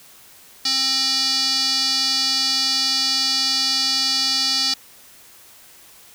square tone with band-pass filter, 265.4 Hz, C4, 25 cents sharp, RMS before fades -20 dBFS, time 0.65-4.74 s, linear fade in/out 5 ms, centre 4700 Hz, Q 5.9, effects white hiss -47 dBFS RMS until 6.14 s

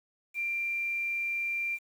sine tone with quantisation, 2372 Hz, D7, 17 cents sharp, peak -29 dBFS, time 0.34-1.79 s, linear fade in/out 50 ms, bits 9, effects none

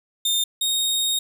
sawtooth tone pair in turn, 3629 / 3722 Hz, A#7 / A#7, -47 / -3 cents, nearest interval unison, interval 44 cents, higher second, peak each -16 / -17 dBFS, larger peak first, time 0.25-0.44 / 0.61-1.19 s, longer second, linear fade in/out 5 ms, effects none

